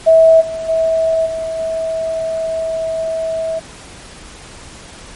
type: tone with level steps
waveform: sine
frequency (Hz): 649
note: E5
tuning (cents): -27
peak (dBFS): -4 / -20 / -11 / -18 / -16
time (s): 0.06-3.6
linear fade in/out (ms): 20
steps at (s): 0.4 / 0.68 / 1.25 / 1.58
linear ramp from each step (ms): 20
effects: pink hiss -36 dBFS RMS until 5.15 s + MP3 48 kbps